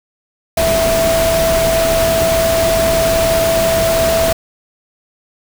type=tone in noise; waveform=sine; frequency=659.3 Hz; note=E5; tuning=in tune; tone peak=-12 dBFS; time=0.57-4.33 s; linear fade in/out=5 ms; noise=pink; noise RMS=-18 dBFS; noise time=0.57-4.33 s; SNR=+3 dB; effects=none